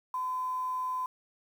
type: tone with quantisation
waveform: sine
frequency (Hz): 1017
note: C6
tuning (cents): -50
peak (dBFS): -30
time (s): 0.14-1.06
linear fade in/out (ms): 2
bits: 9
effects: none